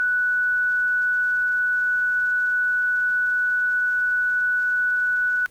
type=tone; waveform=sine; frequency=1480 Hz; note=F#6; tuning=in tune; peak=-18 dBFS; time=0-5.46 s; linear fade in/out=0 ms; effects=pink hiss -53 dBFS RMS until 5.5 s + Opus 24 kbps